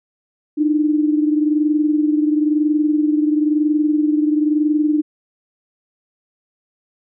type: tone pair together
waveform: sine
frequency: 300 / 321 Hz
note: D4 / E4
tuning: +37 / -46 cents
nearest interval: minor second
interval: 117 cents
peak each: -14 / -21 dBFS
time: 0.57-5.02 s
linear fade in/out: 20 ms
effects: none